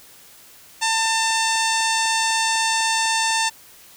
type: harmonic tone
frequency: 896 Hz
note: A5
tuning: 31 cents sharp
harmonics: 1 / 2 / 3 / 4 / 5 / 6 / 7 / 8 / 9 / 10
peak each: -22 / -25 / -27 / -28 / -29 / -30 / -30 / -31 / -32 / -32 dBFS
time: 0.81-3.5 s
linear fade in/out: 20 ms
effects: white hiss -47 dBFS RMS until 3.96 s